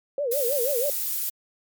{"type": "tone with vibrato", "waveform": "sine", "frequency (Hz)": 523.3, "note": "C5", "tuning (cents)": 0, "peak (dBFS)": -23, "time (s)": [0.18, 0.9], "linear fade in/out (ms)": 2, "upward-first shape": "sine", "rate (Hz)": 6.2, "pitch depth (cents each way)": 210}
{"type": "noise", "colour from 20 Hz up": "violet", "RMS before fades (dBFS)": -27, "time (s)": [0.31, 1.3], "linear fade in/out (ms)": 10}
{"effects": ["MP3 96 kbps"]}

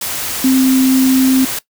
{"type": "tone in noise", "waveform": "sine", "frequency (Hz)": 261.6, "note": "C4", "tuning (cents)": 0, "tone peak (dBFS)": -8, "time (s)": [0.44, 1.45], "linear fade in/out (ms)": 5, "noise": "white", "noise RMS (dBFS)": -21, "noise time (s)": [0.01, 1.59], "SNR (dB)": 10, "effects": ["noise-tail reverb RT60 0.1 s tail -18 dB re dry"]}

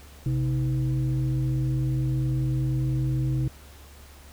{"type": "tone with frequency modulation", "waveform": "sine", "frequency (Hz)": 130.81, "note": "C3", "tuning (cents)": 0, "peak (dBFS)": -22, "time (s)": [0.26, 3.48], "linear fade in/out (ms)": 2, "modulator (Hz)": 186, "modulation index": 0.6, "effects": ["added 71 Hz sine -47 dBFS peak until 4.32 s", "pink hiss -51 dBFS RMS until 4.32 s"]}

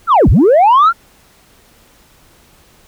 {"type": "linear two-way sweep", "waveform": "sine", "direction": "down then up", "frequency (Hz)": [1423, 31, 1423], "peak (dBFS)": -3, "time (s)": [0.07, 0.93], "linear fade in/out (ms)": 50, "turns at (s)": 0.29, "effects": ["tanh soft clip ceiling -3 dBFS", "pink hiss -48 dBFS RMS until 2.87 s"]}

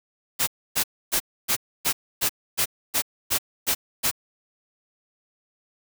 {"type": "noise bursts", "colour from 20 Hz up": "white", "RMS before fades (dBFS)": -22, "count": 11, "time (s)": [0.39, 4.114], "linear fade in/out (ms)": 20, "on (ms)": 84, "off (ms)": 280, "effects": []}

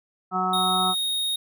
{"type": "harmonic tone", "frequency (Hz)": 185, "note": "F#3", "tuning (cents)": 0, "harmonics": [1, 2, 4, 5, 6, 7], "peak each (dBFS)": [-30, -34, -26, -34, -33, -25], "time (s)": [0.31, 0.95], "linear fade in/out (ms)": 50}
{"type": "tone", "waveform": "square", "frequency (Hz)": 3729, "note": "A#7", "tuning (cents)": 0, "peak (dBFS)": -24, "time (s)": [0.53, 1.36], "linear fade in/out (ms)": 5}
{"effects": []}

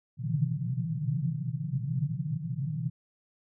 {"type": "band-pass noise", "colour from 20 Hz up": "pink", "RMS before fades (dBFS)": -31, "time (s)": [0.17, 2.9], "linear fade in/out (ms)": 20, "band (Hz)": [120, 170], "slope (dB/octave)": 96, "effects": []}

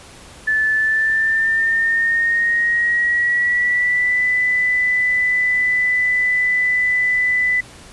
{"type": "tone with pitch glide", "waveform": "sine", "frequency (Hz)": [1746, 1994.1], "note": ["A6", "B6"], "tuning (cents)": [-14, 16], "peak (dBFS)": -14, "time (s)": [0.47, 7.61], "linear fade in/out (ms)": 10, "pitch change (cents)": 230, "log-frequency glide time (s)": [0.73, 4.25], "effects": ["pink hiss -41 dBFS RMS until 7.92 s", "resampled to 24000 Hz"]}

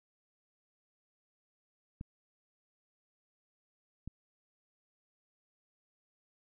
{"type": "clicks", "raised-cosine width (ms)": 5, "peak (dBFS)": -29, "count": 2, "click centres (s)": [2.011, 4.076], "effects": []}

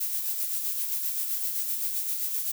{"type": "noise with tremolo", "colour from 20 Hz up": "violet", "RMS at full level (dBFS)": -28, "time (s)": [0, 2.52], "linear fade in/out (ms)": 10, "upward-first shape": "sine", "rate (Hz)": 7.7, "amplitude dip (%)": 40, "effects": []}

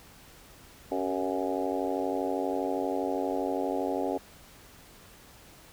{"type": "harmonic tone with a mistuned harmonic", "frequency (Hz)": 92.5, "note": "F#2", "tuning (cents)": 0, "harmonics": [3, 4, 5, 6, 7, 8, 9], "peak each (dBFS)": [-33, -34, -35, -36, -36, -37, -38], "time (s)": [0.91, 4.18], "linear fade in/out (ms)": 10, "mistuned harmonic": 4, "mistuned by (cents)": 56, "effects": ["pink hiss -53 dBFS RMS until 5.72 s"]}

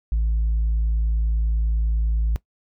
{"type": "tone", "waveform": "sine", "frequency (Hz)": 55, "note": "A1", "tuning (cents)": 0, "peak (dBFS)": -16, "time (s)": [0.12, 2.36], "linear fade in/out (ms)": 0, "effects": ["noise-tail reverb RT60 0.1 s tail -21 dB re dry", "tanh soft clip ceiling -16 dBFS"]}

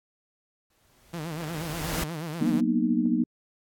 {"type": "noise with exponential growth", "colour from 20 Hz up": "pink", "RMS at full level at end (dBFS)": -29, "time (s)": [0.7, 2.04], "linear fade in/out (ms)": 5, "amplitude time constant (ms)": 290}
{"type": "tone with vibrato", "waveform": "sawtooth", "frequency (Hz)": 160.7, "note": "E3", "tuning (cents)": -44, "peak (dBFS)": -28, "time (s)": [1.13, 2.61], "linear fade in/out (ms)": 10, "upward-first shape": "sine", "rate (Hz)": 8.3, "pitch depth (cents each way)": 130}
{"type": "chord", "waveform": "sine", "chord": "B major seventh", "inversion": "second", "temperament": "equal with one note detuned", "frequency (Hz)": [185, 233.1, 246.9, 307.4], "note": ["F#3", "A#3", "B3", "D#4"], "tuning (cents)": [0, 0, 0, -21], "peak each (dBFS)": [-30, -25, -27, -27], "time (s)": [2.41, 3.24], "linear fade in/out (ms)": 5}
{"effects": ["AAC 64 kbps"]}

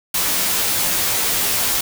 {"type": "noise with comb filter", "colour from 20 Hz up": "white", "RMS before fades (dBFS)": -19, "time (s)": [0.14, 1.81], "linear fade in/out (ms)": 5, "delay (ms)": 14, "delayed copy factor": -0.65, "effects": []}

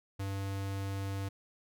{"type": "tone", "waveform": "square", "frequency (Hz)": 98, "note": "G2", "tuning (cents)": 0, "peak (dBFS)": -35, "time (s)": [0.19, 1.29], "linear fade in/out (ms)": 10, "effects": []}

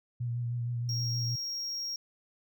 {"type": "tone with vibrato", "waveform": "sine", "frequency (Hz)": 119.8, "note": "A#2", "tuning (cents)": 48, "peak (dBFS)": -30, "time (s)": [0.2, 1.36], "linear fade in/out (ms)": 10, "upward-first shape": "sine", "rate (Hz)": 6.4, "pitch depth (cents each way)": 26}
{"type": "tone", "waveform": "triangle", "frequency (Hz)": 5588, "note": "F8", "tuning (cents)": 0, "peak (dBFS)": -32, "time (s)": [0.89, 1.96], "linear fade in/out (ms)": 2}
{"effects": []}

